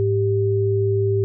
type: tone pair together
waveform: sine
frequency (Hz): 105.76 / 392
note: G#2 / G4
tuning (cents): +32 / 0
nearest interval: octave + major seventh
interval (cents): 2268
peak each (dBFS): -19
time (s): 0-1.24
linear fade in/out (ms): 0
effects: none